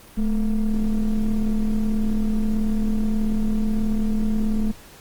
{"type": "ring-modulated tone", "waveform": "triangle", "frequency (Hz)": 117, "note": "A#2", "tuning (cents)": 7, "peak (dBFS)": -13, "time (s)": [0.17, 4.72], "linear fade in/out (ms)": 10, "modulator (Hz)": 97.8, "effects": ["pink hiss -46 dBFS RMS until 5 s", "Opus 24 kbps"]}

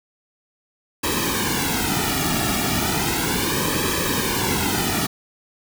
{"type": "noise with flanger", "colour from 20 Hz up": "pink", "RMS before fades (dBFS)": -22, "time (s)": [1.03, 5.07], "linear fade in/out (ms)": 10, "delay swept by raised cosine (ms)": [1.4, 1.97], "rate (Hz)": 0.35, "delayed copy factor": -0.85, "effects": []}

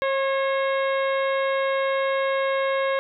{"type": "harmonic tone with a mistuned harmonic", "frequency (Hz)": 540, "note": "C#5", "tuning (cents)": -45, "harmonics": [1, 2, 3, 4, 5, 6, 7], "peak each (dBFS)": [-22, -28, -31, -32, -40, -41, -40], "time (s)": [0.02, 2.99], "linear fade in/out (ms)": 0, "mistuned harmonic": 3, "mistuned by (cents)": 32, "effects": []}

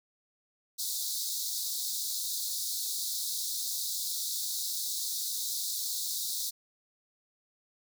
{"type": "high-pass noise", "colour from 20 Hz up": "pink", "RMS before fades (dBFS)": -34, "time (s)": [0.78, 6.51], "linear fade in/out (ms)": 20, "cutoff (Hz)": 3700, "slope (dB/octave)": 96, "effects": []}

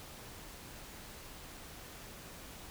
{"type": "silence", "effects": ["pink hiss -50 dBFS RMS until 2.7 s"]}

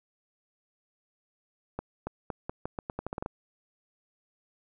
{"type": "accelerating click train", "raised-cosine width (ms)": 1, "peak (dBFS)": -19, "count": 13, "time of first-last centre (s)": [1.79, 3.261], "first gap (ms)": 280, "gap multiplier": 0.83, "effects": []}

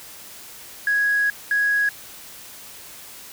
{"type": "tone bursts at uneven times", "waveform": "sine", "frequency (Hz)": 1661.2, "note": "G#6", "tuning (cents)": 0, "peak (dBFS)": -16, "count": 2, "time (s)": [[0.87, 1.3], [1.51, 1.89]], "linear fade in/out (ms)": 2, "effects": ["tanh soft clip ceiling -12 dBFS", "white hiss -41 dBFS RMS until 3.32 s"]}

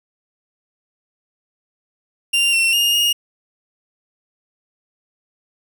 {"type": "tone with pitch steps", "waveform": "40% pulse", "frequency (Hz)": [2786, 2712, 2835, 2853], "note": ["F7", "E7", "F7", "F7"], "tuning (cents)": [-5, 49, 25, 36], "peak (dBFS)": -13, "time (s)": [2.33, 3.13], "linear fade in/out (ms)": 10, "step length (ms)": 200, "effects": []}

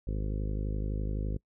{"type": "harmonic tone", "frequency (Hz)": 51.8, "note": "G#1", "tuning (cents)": -4, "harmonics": [1, 2, 3, 4, 5, 6, 7, 8, 9, 10], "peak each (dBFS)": [-31, -37, -41, -43, -45, -47, -48, -49, -50, -51], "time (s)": [0.07, 1.37], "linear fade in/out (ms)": 5, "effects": ["noise-tail reverb RT60 0.1 s tail -24 dB re dry"]}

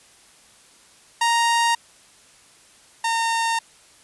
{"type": "tone pair in turn", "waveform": "sawtooth", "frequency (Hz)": [932.3, 915.2], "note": ["A#5", "A#5"], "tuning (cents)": [0, -32], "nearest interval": "unison", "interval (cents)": 32, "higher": "first", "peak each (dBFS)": [-13, -16], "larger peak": "first", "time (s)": [[1.21, 1.75], [3.04, 3.59]], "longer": "second", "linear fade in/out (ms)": 5, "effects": ["white hiss -52 dBFS RMS until 4.03 s", "resampled to 24000 Hz"]}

